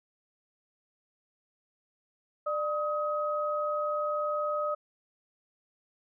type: tone pair together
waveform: sine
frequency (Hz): 596.5 / 1264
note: D5 / D#6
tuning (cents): +27 / +27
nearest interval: octave + minor second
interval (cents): 1300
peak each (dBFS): -30 / -31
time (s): 2.46-4.75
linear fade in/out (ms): 10
effects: none